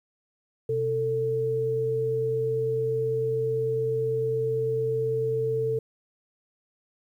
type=tone pair together; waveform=sine; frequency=126.98 / 445.5 Hz; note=B2 / A4; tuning=+49 / +22 cents; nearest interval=octave + minor seventh; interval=2173 cents; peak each=-31 / -24 dBFS; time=0.69-5.79 s; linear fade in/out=5 ms; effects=10-bit